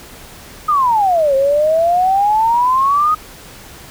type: exponential two-way sweep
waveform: sine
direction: down then up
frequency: 1262 to 532 to 1262 Hz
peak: -10 dBFS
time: 0.68-3.15 s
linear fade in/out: 10 ms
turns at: 1.35 s
effects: pink hiss -37 dBFS RMS until 3.9 s